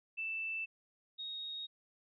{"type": "tone pair in turn", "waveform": "sine", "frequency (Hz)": [2651, 3749], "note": ["E7", "A#7"], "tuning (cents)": [9, 9], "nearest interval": "tritone", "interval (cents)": 600, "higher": "second", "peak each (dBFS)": [-36, -40], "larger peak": "first", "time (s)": [[0.17, 0.66], [1.18, 1.67]], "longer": "neither", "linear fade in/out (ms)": 20, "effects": []}